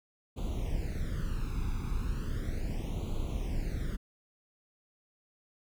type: noise with flanger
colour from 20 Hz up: brown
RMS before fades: -33 dBFS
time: 0.36-3.97 s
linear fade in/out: 20 ms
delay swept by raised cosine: 0.28 to 0.82 ms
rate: 0.36 Hz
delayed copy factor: +0.9
effects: none